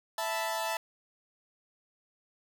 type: chord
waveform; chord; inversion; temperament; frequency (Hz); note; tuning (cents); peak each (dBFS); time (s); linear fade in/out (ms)
sawtooth; E suspended fourth; none; equal; 659.3 / 880 / 987.8; E5 / A5 / B5; 0 / 0 / 0; -31 / -30 / -35; 0.18-0.77; 2
effects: none